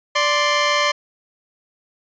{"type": "tone pair together", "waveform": "15% pulse", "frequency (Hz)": [586.6, 1046.5], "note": ["D5", "C6"], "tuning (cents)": [-2, 0], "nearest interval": "minor seventh", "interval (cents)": 1002, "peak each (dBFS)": -12, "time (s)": [0.15, 0.92], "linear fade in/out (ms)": 10, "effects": ["resampled to 16000 Hz"]}